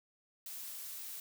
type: noise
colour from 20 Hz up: blue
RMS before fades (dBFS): -45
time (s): 0.46-1.2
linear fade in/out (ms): 2
effects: none